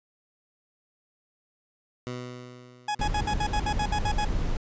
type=tone with exponential decay; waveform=15% pulse; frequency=124.2 Hz; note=B2; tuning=10 cents sharp; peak=-25 dBFS; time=2.07-3.59 s; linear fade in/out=0 ms; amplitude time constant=330 ms
type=tone bursts; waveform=40% pulse; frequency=838 Hz; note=G#5; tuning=15 cents sharp; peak=-25 dBFS; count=11; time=2.88-4.249 s; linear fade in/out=5 ms; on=69 ms; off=61 ms
type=noise; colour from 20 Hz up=brown; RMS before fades=-28 dBFS; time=2.99-4.57 s; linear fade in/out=2 ms
effects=resampled to 16000 Hz